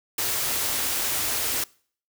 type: band-stop noise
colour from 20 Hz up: white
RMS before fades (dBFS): -26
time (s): 0.18-1.64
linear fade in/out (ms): 5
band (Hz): 150 to 220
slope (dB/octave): 96
effects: noise-tail reverb RT60 0.5 s tail -24 dB re dry